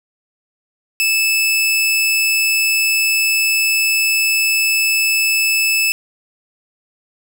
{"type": "tone", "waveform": "sawtooth", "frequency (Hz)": 2620, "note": "E7", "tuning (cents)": -11, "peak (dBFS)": -10, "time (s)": [1, 5.92], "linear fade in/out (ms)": 0, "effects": []}